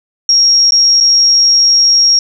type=tone with dropouts; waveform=sine; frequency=5588 Hz; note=F8; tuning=in tune; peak=-5 dBFS; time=0.29-2.19 s; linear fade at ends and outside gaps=2 ms; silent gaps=0.708-0.721 / 1.003-1.008 s; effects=none